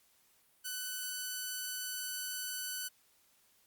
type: tone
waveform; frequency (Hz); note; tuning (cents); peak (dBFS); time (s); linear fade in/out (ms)
5% pulse; 1498; F#6; +21; -26; 0.64-2.89; 20
effects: white hiss -69 dBFS RMS until 3.66 s + Opus 48 kbps